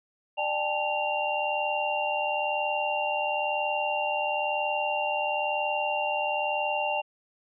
sine tone cluster, 596 / 793 / 874 / 2773 Hz, D5 / G5 / A5 / F7, +25 / +20 / -12 / -13 cents, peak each -31 dBFS, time 0.37-7.02 s, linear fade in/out 20 ms, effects none

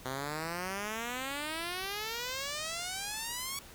5% pulse exponential sweep, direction up, 127.4 to 1130 Hz, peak -24 dBFS, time 0.05-3.59 s, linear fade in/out 2 ms, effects pink hiss -52 dBFS RMS until 3.74 s

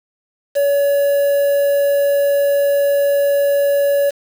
triangle tone with quantisation, 566 Hz, C#5, 36 cents sharp, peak -10 dBFS, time 0.55-4.11 s, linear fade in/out 20 ms, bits 5, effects none

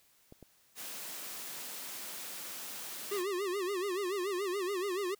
clicks, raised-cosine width 2 ms, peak -37 dBFS, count 2, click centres 0.324 / 0.427 s
white high-pass noise, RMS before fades -43 dBFS, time 0.75-3.24 s, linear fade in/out 50 ms, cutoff 160 Hz, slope 24 dB/octave
square tone with vibrato, 381 Hz, G4, 49 cents flat, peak -33 dBFS, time 3.11-5.15 s, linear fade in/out 10 ms, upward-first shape sine, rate 7 Hz, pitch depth 140 cents each way
effects white hiss -67 dBFS RMS until 5.19 s

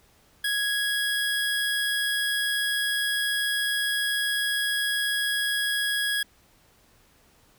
25% pulse tone, 1661.2 Hz, G#6, in tune, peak -20 dBFS, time 0.44-6.23 s, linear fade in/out 5 ms, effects pink hiss -60 dBFS RMS until 7.58 s

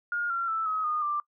sine tone with pitch steps, 1422 / 1370.4 / 1320.7 / 1272.7 / 1226.5 / 1182 Hz, F6 / F6 / E6 / D#6 / D#6 / D6, +31 / -33 / +3 / +39 / -25 / +11 cents, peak -26 dBFS, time 0.12-1.2 s, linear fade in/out 2 ms, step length 180 ms, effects noise-tail reverb RT60 0.1 s tail -21 dB re dry

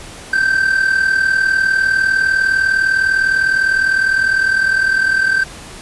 triangle tone with amplitude modulation, 1559 Hz, G6, 10 cents flat, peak -7 dBFS, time 0.33-5.44 s, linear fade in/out 5 ms, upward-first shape sine, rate 39.9 Hz, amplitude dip 65%, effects pink hiss -34 dBFS RMS until 5.81 s + resampled to 24000 Hz

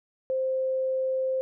sine tone, 523.3 Hz, C5, in tune, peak -24 dBFS, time 0.3-1.41 s, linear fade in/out 0 ms, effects none

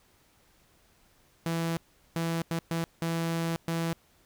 sawtooth tone bursts at uneven times, 165.9 Hz, E3, 11 cents sharp, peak -24 dBFS, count 6, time 1.46-1.77 / 2.16-2.42 / 2.51-2.59 / 2.71-2.84 / 3.02-3.56 / 3.68-3.93 s, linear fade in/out 0 ms, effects pink hiss -64 dBFS RMS until 4.25 s

